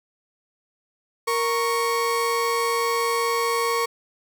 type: tone pair together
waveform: 35% pulse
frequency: 466.2 / 1107.5 Hz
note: A#4 / C#6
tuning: 0 / -2 cents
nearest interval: octave + minor third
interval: 1498 cents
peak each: -22 dBFS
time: 1.27-3.86 s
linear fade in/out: 10 ms
effects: none